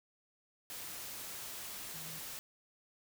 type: tone in noise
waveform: sine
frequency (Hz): 160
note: D#3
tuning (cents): +49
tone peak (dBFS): -52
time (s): 1.94-2.19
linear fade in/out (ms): 0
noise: white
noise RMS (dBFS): -45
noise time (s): 0.7-2.39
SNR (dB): -10
effects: none